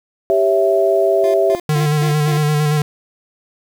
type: chord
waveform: sine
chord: C# diminished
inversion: second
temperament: equal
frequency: 392 / 554.4 / 659.3 Hz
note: G4 / C#5 / E5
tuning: 0 / 0 / 0 cents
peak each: -15 / -19 / -14 dBFS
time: 0.3-1.55 s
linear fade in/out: 0 ms
type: tone bursts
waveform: 25% pulse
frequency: 349.2 Hz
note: F4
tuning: in tune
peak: -22 dBFS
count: 5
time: 1.24-2.375 s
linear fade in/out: 0 ms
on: 99 ms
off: 160 ms
type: tone with vibrato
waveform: square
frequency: 150 Hz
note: D3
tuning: 37 cents sharp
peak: -14 dBFS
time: 1.69-2.82 s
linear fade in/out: 2 ms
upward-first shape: square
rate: 8.8 Hz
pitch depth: 25 cents each way
effects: 7-bit